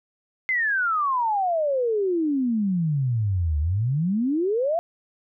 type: exponential two-way sweep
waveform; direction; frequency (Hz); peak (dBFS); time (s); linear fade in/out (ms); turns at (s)
sine; down then up; 2100 to 72.3 to 704; -20; 0.49-4.79; 0; 3.59
effects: none